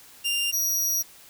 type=tone pair in turn; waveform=sawtooth; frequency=2794 / 5758 Hz; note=F7 / F#8; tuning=0 / -48 cents; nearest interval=octave + minor second; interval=1252 cents; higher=second; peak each=-20 dBFS; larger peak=neither; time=0.24-0.52 / 0.52-1.03 s; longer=second; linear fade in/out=20 ms; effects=white hiss -50 dBFS RMS until 1.29 s